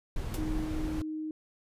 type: noise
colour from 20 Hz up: brown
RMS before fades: -34 dBFS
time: 0.16-1.02 s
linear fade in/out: 2 ms
type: noise with exponential decay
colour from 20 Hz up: white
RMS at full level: -37 dBFS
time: 0.34-0.43 s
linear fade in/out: 1 ms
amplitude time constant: 19 ms
type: tone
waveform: sine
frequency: 311.1 Hz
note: D#4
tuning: in tune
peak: -33 dBFS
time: 0.38-1.31 s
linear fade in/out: 2 ms
effects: resampled to 32000 Hz